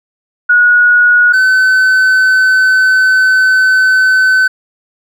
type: tone pair in turn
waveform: sine / triangle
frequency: 1455 / 1519.1 Hz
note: F#6 / F#6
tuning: -29 / +45 cents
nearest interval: minor second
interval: 74 cents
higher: second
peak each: -4 dBFS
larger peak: neither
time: 0.49-1.33 / 1.33-4.48 s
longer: second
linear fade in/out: 10 ms
effects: none